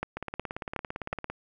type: two click trains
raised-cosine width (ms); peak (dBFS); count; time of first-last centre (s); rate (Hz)
0.5; -19 / -15; 21 / 4; 0.17-1.3 / 0.03-1.129; 17.7 / 2.73
effects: none